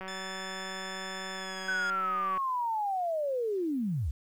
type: click train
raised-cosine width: 0.5 ms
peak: -26 dBFS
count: 448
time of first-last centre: 0.01-2.375 s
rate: 189 Hz
type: tone with pitch glide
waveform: 15% pulse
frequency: 1745 to 1672 Hz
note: A6 to G#6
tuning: -15 to +11 cents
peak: -33 dBFS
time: 0.08-1.9 s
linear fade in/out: 0 ms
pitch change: -74 cents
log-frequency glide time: 1.34-1.61 s
type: linear sweep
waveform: sine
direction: down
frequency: 1526 to 55 Hz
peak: -28 dBFS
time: 1.68-4.11 s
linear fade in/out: 5 ms
effects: low-pass 8000 Hz 12 dB/octave + 10-bit